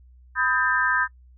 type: tone cluster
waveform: sine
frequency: 1002 / 1258 / 1583 / 1795 Hz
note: B5 / D#6 / G6 / A6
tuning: +25 / +19 / +17 / +34 cents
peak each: -27 / -26 / -22 / -26 dBFS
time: 0.35-1.08 s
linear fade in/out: 50 ms
effects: noise-tail reverb RT60 0.1 s tail -24 dB re dry + added 62 Hz sine -48 dBFS peak until 1.37 s